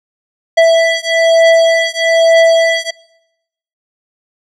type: beating tone pair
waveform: square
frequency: 659.3 / 660.4 Hz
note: E5 / E5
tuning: 0 / +3 cents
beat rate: 1.1 Hz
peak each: -10 dBFS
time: 0.57-2.91 s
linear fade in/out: 10 ms
effects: noise-tail reverb RT60 0.9 s tail -23 dB re dry + low-pass 5000 Hz 12 dB/octave